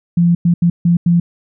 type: tone bursts at uneven times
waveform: sine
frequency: 172 Hz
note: F3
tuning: 26 cents flat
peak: -8 dBFS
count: 5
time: 0.17-0.35 / 0.45-0.54 / 0.62-0.7 / 0.85-0.97 / 1.06-1.2 s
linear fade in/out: 5 ms
effects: none